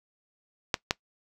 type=clicks; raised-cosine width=0.2 ms; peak=-6 dBFS; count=2; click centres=0.742 / 0.909 s; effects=noise-tail reverb RT60 0.1 s tail -21 dB re dry